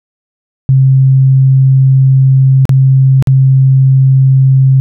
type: tone with dropouts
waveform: sine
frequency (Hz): 133.2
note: C3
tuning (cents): +31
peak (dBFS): -3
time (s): 0.69-4.8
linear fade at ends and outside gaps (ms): 0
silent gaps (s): 2.654-2.693 / 3.225-3.272
effects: none